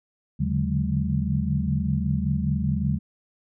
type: tone cluster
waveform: sine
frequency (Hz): 78.6 / 140.8 / 146 / 185.5 / 209.4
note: D#2 / C#3 / D3 / F#3 / G#3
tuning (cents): +18 / +27 / -10 / +5 / +15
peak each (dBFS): -28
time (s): 0.39-2.99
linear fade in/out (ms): 20
effects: none